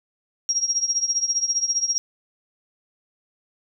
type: tone with tremolo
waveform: sine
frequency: 5620 Hz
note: F8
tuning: 10 cents sharp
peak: -16 dBFS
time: 0.49-1.98 s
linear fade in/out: 0 ms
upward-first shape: triangle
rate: 15 Hz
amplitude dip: 90%
effects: none